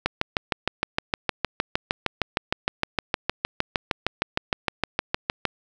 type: click train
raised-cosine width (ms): 0.3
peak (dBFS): -5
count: 36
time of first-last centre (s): 0.06-5.453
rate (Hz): 6.49
effects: none